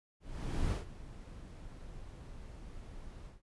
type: noise with ADSR envelope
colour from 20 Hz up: brown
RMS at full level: -31 dBFS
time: 0.2-3.42 s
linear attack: 510 ms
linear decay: 140 ms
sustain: -17 dB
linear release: 160 ms
effects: resampled to 24000 Hz